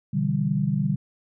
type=chord; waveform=sine; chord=E minor seventh; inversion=second; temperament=equal; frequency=123.47 / 146.83 / 164.81 / 196 Hz; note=B2 / D3 / E3 / G3; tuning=0 / 0 / 0 / 0 cents; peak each=-30 / -24 / -30 / -25 dBFS; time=0.13-0.96 s; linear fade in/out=10 ms; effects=none